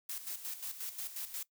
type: noise with tremolo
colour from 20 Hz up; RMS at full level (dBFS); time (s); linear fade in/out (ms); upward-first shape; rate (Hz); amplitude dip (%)
blue; -40; 0.09-1.43; 5; square; 5.6; 65
effects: noise-tail reverb RT60 0.1 s tail -20 dB re dry